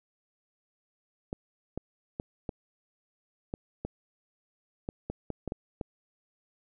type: clicks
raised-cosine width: 2 ms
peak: -20 dBFS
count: 12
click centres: 1.329 / 1.776 / 2.199 / 2.492 / 3.539 / 3.85 / 4.889 / 5.1 / 5.303 / 5.477 / 5.521 / 5.812 s
effects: none